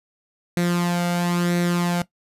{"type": "tone with flanger", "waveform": "sawtooth", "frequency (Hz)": 174.61, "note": "F3", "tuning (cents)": 0, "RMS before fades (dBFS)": -21, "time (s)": [0.57, 2.02], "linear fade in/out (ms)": 2, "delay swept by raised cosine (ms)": [0.49, 1.42], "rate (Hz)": 1, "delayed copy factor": 0.55, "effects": ["noise-tail reverb RT60 0.1 s tail -17 dB re dry", "resampled to 32000 Hz"]}